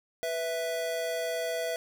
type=tone pair together; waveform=square; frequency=493.9 / 658.3 Hz; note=B4 / E5; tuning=0 / -3 cents; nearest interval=perfect fourth; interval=497 cents; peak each=-35 / -32 dBFS; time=0.23-1.76 s; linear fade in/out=0 ms; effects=none